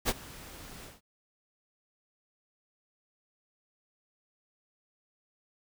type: noise with ADSR envelope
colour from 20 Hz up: pink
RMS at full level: -26 dBFS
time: 0.05-1.01 s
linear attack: 38 ms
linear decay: 40 ms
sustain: -21 dB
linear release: 170 ms
effects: none